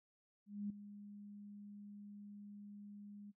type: tone with ADSR envelope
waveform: sine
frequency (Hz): 204.7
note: G#3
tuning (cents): -25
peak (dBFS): -38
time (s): 0.46-3.32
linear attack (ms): 240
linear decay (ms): 4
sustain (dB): -13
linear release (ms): 23
effects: noise-tail reverb RT60 0.1 s tail -19 dB re dry